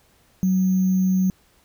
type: tone with sample-and-hold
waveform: sine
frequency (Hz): 186.8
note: F#3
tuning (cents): +17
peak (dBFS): -16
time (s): 0.43-1.3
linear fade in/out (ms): 0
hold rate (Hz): 6300
effects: pink hiss -59 dBFS RMS until 1.64 s